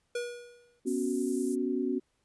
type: tone with exponential decay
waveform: square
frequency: 482.1 Hz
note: B4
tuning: 42 cents flat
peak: -30 dBFS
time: 0.15-0.8 s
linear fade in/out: 5 ms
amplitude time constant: 140 ms
type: chord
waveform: sine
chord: B suspended second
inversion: none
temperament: equal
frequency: 246.9 / 277.2 / 370 Hz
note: B3 / C#4 / F#4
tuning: 0 / 0 / 0 cents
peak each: -32 dBFS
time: 0.85-2 s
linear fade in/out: 20 ms
type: high-pass noise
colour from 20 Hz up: white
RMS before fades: -42 dBFS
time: 0.86-1.56 s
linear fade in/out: 20 ms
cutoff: 7100 Hz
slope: 24 dB/octave
effects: pink hiss -75 dBFS RMS until 2.24 s + resampled to 24000 Hz